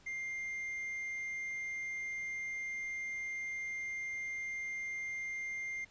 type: tone with tanh clipping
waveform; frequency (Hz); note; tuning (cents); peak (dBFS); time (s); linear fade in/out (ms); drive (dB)
sine; 2100; C7; +6; -38; 0.06-5.85; 10; 3
effects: pink hiss -63 dBFS RMS until 5.9 s + resampled to 16000 Hz